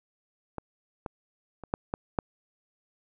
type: clicks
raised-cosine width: 1 ms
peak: -20 / -20 / -27 / -12 / -15 / -11 dBFS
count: 6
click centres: 0.583 / 1.062 / 1.637 / 1.739 / 1.939 / 2.188 s
effects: none